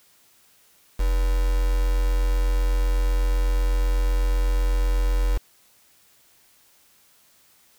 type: tone with quantisation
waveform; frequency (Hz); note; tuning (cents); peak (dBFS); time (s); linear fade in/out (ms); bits
sine; 44; F1; +14; -18; 0.99-5.38; 10; 5
effects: white hiss -58 dBFS RMS until 7.78 s